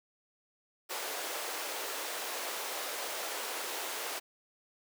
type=high-pass noise; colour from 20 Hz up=pink; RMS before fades=-38 dBFS; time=0.89-4.2 s; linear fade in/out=20 ms; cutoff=420 Hz; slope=24 dB/octave; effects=none